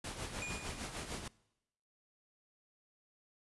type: noise with tremolo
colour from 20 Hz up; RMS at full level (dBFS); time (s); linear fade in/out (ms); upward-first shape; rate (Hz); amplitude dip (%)
pink; -41; 0.04-1.28; 5; sine; 6.6; 55
type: tone with exponential decay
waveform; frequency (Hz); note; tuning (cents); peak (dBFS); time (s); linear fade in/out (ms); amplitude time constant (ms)
square; 2443; D#7; -32; -39; 0.42-1.11; 0; 150
effects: noise-tail reverb RT60 0.9 s tail -23 dB re dry + resampled to 24000 Hz